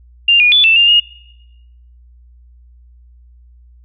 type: tone with pitch steps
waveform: sine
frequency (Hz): 2795 / 2446 / 3467 / 2661 / 2799 / 2857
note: F7 / D#7 / A7 / E7 / F7 / F7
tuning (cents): +1 / -30 / -26 / +16 / +3 / +39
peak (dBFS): -6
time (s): 0.28-1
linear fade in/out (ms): 5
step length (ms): 120
effects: noise-tail reverb RT60 1.0 s tail -24 dB re dry + added 60 Hz sine -41 dBFS peak until 3.84 s